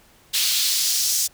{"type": "noise with high-pass filter sweep", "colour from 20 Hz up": "pink", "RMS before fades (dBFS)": -21, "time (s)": [0.33, 1.28], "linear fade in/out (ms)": 20, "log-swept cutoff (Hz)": [3400, 6100], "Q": 1.8, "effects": ["pink hiss -54 dBFS RMS until 1.33 s"]}